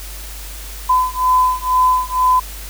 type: beating tone pair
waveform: sine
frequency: 1011 / 1013.1 Hz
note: B5 / B5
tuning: +40 / +44 cents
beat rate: 2.1 Hz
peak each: -15 dBFS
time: 0.89-2.4 s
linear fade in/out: 10 ms
effects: added 50 Hz sine -30 dBFS peak until 2.69 s + white hiss -34 dBFS RMS until 2.69 s